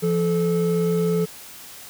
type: tone pair together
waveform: triangle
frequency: 171.1 / 434.1 Hz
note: F3 / A4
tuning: -35 / -23 cents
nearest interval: octave + major third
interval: 1612 cents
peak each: -19 / -19 dBFS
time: 0.02-1.26 s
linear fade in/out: 20 ms
effects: white hiss -41 dBFS RMS until 1.89 s